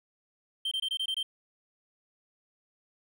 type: tone bursts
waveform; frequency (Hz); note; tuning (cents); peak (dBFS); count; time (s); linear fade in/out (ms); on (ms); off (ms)
triangle; 3136; G7; 0; -27; 7; 0.65-1.23; 5; 64; 22
effects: none